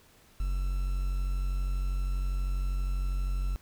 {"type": "tone with quantisation", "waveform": "triangle", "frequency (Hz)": 46.25, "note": "F#1", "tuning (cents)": 0, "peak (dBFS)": -25, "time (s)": [0.4, 3.56], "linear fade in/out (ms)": 0, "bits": 8, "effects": ["pink hiss -60 dBFS RMS until 3.61 s"]}